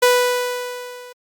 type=tone with level ramp; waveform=sawtooth; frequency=493.9 Hz; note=B4; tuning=in tune; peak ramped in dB=-6 to -33 dBFS; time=0.02-1.13 s; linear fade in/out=10 ms; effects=Opus 48 kbps